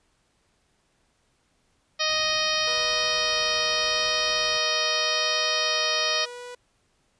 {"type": "harmonic tone", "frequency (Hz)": 622.3, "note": "D#5", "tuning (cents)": 0, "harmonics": [1, 2, 3, 4, 5, 6, 7, 8, 9], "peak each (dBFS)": [-31, -31, -31, -31, -31, -31, -31, -31, -31], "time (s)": [1.99, 6.26], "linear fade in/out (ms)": 20}
{"type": "noise", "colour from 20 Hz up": "pink", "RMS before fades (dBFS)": -47, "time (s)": [2.09, 4.58], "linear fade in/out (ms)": 2}
{"type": "tone with vibrato", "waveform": "sawtooth", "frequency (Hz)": 486.4, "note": "B4", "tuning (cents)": -26, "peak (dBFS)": -33, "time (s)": [2.67, 6.55], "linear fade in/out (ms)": 5, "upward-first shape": "sine", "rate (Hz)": 0.83, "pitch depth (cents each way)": 18}
{"effects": ["pink hiss -68 dBFS RMS until 7.19 s", "resampled to 22050 Hz"]}